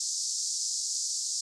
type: band-pass noise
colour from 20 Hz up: white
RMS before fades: -32 dBFS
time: 0-1.41 s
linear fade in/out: 5 ms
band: 4700 to 7800 Hz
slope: 48 dB/octave
effects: none